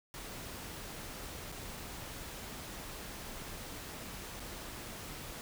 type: noise with dropouts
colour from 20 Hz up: pink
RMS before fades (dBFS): -45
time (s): 0.14-5.41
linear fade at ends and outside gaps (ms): 0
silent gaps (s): 1.518-1.523 / 4.396-4.402
effects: none